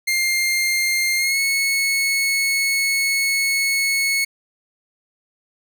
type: tone with pitch glide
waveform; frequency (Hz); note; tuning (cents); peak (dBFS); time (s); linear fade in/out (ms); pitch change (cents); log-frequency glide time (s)
sawtooth; 2111 to 2198; C7 to C#7; +15 to -15; -14; 0.07-4.25; 10; +70; 1.17-1.39
effects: none